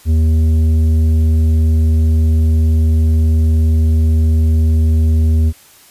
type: tone with tanh clipping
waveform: sine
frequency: 79.5 Hz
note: D#2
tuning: 38 cents sharp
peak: -10 dBFS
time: 0.05-5.53 s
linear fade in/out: 50 ms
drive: 8 dB
effects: white hiss -44 dBFS RMS until 5.9 s + resampled to 32000 Hz